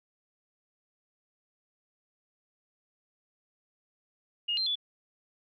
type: tone with pitch steps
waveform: sine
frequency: 2853 / 4147 / 3448 Hz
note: F7 / C8 / A7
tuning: +36 / -16 / -36 cents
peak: -27 dBFS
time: 4.48-4.756 s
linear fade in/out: 10 ms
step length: 92 ms
effects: none